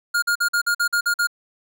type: tone bursts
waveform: square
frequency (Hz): 1420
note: F6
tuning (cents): +28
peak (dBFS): -18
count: 9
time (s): 0.14-1.272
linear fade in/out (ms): 10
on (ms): 84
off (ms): 47
effects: none